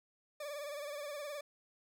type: tone with vibrato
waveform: 40% pulse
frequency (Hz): 583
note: D5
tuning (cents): -13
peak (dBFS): -40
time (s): 0.4-1.41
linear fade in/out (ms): 5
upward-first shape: sine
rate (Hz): 19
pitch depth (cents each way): 64
effects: none